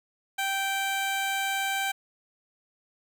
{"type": "tone", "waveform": "15% pulse", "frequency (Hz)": 781, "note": "G5", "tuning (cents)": -7, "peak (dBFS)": -20, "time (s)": [0.38, 1.92], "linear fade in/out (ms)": 10, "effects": []}